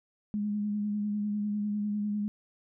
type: tone with vibrato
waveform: sine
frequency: 207.7 Hz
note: G#3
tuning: in tune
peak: -28 dBFS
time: 0.34-2.28 s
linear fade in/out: 0 ms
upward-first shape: sine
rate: 10 Hz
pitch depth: 24 cents each way
effects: none